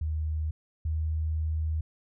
sine tone pair in turn, 77.78 / 78.68 Hz, D#2 / D#2, 0 / +20 cents, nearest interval unison, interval 20 cents, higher second, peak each -27 / -26 dBFS, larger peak second, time 0.01-0.51 / 0.85-1.81 s, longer second, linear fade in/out 5 ms, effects none

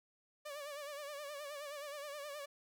sawtooth tone with vibrato, 580 Hz, D5, 22 cents flat, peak -40 dBFS, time 0.45-2.46 s, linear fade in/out 10 ms, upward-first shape sine, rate 9.5 Hz, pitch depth 73 cents each way, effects none

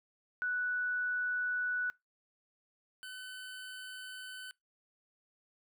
sine / 25% pulse tone pair in turn, 1480 / 1512 Hz, F#6 / F#6, 0 / +37 cents, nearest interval unison, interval 37 cents, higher second, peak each -31 / -40 dBFS, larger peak first, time 0.42-1.9 / 3.03-4.51 s, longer neither, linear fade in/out 0 ms, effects noise-tail reverb RT60 0.2 s tail -24 dB re dry

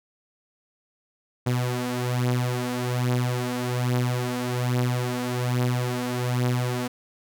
sawtooth beating tone pair, 123.47 / 124.67 Hz, B2 / B2, 0 / +17 cents, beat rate 1.2 Hz, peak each -21 / -24 dBFS, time 1.46-6.88 s, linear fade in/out 10 ms, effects none

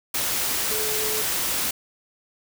sine tone in noise, 431.1 Hz, A4, 35 cents flat, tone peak -30 dBFS, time 0.71-1.22 s, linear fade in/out 5 ms, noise white, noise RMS -25 dBFS, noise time 0.14-1.71 s, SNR -8 dB, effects none

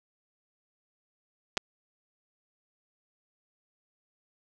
clicks, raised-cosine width 0.2 ms, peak -10 dBFS, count 2, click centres 1.571 / 1.576 s, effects none

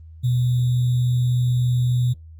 sine tone with sample-and-hold, 123.47 Hz, B2, in tune, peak -16 dBFS, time 0.23-2.14 s, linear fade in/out 20 ms, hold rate 3675 Hz, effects added 80 Hz sine -39 dBFS peak until 2.39 s + Opus 24 kbps

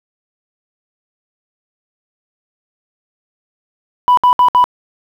sine tone bursts, 989 Hz, B5, 2 cents sharp, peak -4 dBFS, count 4, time 4.08-4.641 s, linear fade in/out 0 ms, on 93 ms, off 63 ms, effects tanh soft clip ceiling -4 dBFS + 7-bit

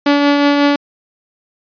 sawtooth tone with tremolo, 286.9 Hz, D4, 40 cents flat, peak -4 dBFS, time 0.06-0.76 s, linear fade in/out 5 ms, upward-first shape triangle, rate 5.5 Hz, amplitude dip 35%, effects resampled to 11025 Hz

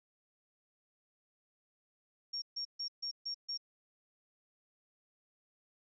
sine tone bursts, 5540 Hz, F8, 15 cents flat, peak -36 dBFS, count 6, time 2.33-3.576 s, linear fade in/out 10 ms, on 91 ms, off 140 ms, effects none

